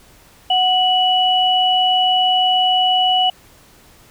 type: tone pair together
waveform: sine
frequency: 740 / 2943 Hz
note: F#5 / F#7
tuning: 0 / -10 cents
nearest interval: 2 octaves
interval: 2390 cents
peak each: -15 dBFS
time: 0.5-3.3 s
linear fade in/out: 5 ms
effects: pink hiss -48 dBFS RMS until 4.1 s

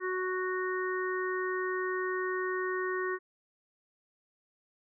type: harmonic tone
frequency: 370 Hz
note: F#4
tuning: in tune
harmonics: 1 / 3 / 4 / 5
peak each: -32 / -37 / -40 / -37 dBFS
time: 0-3.19 s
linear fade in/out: 50 ms
effects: none

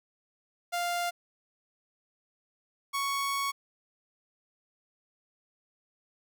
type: tone pair in turn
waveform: sawtooth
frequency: 698.5 / 1111.6 Hz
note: F5 / C#6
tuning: 0 / +4 cents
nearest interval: minor sixth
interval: 804 cents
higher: second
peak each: -25 dBFS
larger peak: neither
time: 0.72-1.11 / 2.93-3.52 s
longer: second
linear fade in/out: 20 ms
effects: none

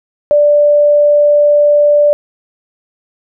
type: tone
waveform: sine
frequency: 587.3 Hz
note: D5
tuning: in tune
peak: -5 dBFS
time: 0.31-2.13 s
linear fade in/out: 0 ms
effects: none

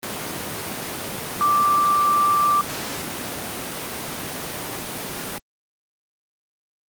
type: tone in noise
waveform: sine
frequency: 1174.7 Hz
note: D6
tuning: in tune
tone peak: -15 dBFS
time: 1.41-2.61 s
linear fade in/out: 0 ms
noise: pink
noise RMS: -28 dBFS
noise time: 0.03-5.38 s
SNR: +10 dB
effects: high-pass 150 Hz 12 dB/octave + Opus 24 kbps

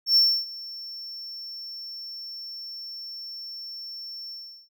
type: tone with ADSR envelope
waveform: triangle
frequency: 5420 Hz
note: E8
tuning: 47 cents sharp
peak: -13 dBFS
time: 0.06-4.69 s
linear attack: 100 ms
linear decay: 290 ms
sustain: -21 dB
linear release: 380 ms
effects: none

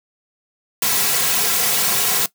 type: noise with comb filter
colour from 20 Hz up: white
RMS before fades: -18 dBFS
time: 0.82-2.26 s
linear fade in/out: 2 ms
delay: 3.3 ms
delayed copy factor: -0.75
effects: noise-tail reverb RT60 0.1 s tail -18 dB re dry + high-pass 150 Hz 12 dB/octave

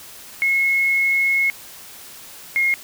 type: tone pair in turn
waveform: sine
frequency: 2174 / 2147 Hz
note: C#7 / C7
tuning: -34 / +44 cents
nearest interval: unison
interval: 22 cents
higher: first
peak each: -15 dBFS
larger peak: neither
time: 0.42-1.5 / 2.56-2.74 s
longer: first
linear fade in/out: 0 ms
effects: white hiss -40 dBFS RMS until 2.83 s

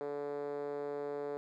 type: tone with band-pass filter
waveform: 5% pulse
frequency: 144.3 Hz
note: D3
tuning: 30 cents flat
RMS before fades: -39 dBFS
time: 0.01-1.37 s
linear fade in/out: 0 ms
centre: 450 Hz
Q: 3.9
effects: none

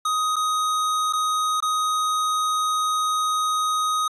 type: tone with dropouts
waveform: square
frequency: 1252 Hz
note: D#6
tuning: 10 cents sharp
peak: -21 dBFS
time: 0.05-4.08 s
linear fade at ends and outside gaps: 5 ms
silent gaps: 0.359-0.364 / 1.127-1.133 / 1.604-1.624 s
effects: resampled to 24000 Hz

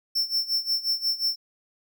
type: tone with tremolo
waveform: square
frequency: 5380 Hz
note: E8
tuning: 34 cents sharp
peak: -21 dBFS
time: 0.15-1.36 s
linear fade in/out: 10 ms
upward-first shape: sine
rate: 5.6 Hz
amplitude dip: 85%
effects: none

